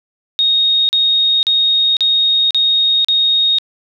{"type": "tone bursts", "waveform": "sine", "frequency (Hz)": 3729, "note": "A#7", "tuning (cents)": 0, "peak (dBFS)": -10, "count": 6, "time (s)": [0.39, 3.585], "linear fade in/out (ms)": 0, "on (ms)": 500, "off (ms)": 39, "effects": []}